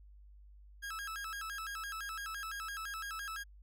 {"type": "tone with vibrato", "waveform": "40% pulse", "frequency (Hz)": 1461, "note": "F#6", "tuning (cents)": -22, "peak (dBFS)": -39, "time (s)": [0.82, 3.44], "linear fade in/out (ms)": 20, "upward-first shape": "square", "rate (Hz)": 5.9, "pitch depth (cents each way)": 190, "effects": ["added 50 Hz sine -54 dBFS peak until 3.62 s"]}